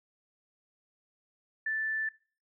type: tone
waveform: sine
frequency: 1760 Hz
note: A6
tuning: in tune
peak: -29 dBFS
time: 1.66-2.09 s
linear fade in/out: 5 ms
effects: noise-tail reverb RT60 0.4 s tail -21 dB re dry